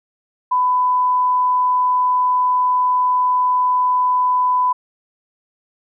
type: tone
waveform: sine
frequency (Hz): 1000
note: B5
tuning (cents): +21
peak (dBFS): -13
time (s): 0.51-4.73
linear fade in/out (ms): 10
effects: none